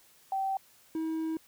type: tone pair in turn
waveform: sine / triangle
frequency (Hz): 774 / 320.7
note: G5 / E4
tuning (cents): -22 / -48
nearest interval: octave + minor third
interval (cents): 1526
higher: first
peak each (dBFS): -28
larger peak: neither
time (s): 0.32-0.57 / 0.95-1.37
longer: second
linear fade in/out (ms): 2
effects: white hiss -61 dBFS RMS until 1.47 s